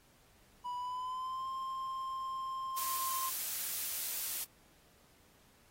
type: tone with pitch glide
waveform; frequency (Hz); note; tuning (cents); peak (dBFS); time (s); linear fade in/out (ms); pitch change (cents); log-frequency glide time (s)
triangle; 984 to 1054.6; B5 to C6; -7 to +13; -35; 0.64-3.3; 20; +120; 0.76-1.48
type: noise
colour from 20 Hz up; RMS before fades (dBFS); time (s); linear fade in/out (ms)
blue; -37; 2.76-4.45; 20
effects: pink hiss -66 dBFS RMS until 5.7 s + AAC 48 kbps